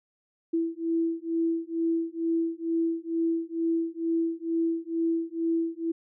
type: beating tone pair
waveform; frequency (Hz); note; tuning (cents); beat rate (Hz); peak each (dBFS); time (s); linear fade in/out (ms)
sine; 329.6 / 331.8; E4 / E4; 0 / +11; 2.2; -28 / -28; 0.53-5.92; 10
effects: none